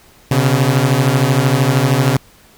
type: beating tone pair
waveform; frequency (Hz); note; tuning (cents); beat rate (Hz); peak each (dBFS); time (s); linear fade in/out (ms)
sawtooth; 126.9 / 139.9; B2 / C#3; +47 / +16; 13; -10 / -10; 0.31-2.17; 5
effects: pink hiss -47 dBFS RMS until 2.57 s